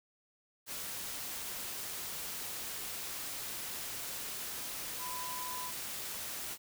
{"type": "tone in noise", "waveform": "sine", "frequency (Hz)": 1000, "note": "B5", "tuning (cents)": 21, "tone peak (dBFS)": -41, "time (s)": [4.98, 5.72], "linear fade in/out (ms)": 50, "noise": "white", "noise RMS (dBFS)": -41, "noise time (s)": [0.66, 6.58], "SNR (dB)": -3, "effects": []}